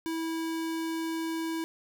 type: tone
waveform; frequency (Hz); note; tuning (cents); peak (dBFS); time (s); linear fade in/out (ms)
square; 326.1; E4; -19; -31; 0.06-1.64; 0
effects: none